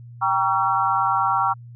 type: chord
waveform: sine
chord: G diminished seventh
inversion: none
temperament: just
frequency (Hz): 784 / 940.8 / 1128.9 / 1354.7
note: G5 / Bb5 / Db6 / Fb6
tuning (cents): 0 / +16 / +31 / +47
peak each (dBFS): -23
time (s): 0.21-1.54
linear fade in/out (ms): 20
effects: added 119 Hz sine -38 dBFS peak until 1.75 s